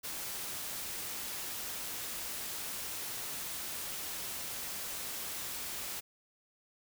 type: noise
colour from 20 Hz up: white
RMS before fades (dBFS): -40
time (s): 0.03-6.01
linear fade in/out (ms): 20
effects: none